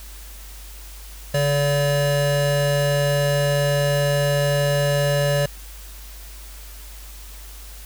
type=tone pair together; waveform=square; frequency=143.1 / 574.2 Hz; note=D3 / D5; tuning=-45 / -39 cents; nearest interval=2 octaves; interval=2406 cents; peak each=-21 dBFS; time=1.34-5.46 s; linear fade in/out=5 ms; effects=added 50 Hz sine -37 dBFS peak until 7.85 s + white hiss -43 dBFS RMS until 7.85 s